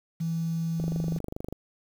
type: tone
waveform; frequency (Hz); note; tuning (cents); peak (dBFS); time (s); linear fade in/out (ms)
sine; 164.81; E3; 0; -26; 0.2-1.19; 10
type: click train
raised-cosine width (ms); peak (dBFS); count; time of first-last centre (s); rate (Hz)
2; -21; 19; 0.8-1.526; 24.8
effects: 8-bit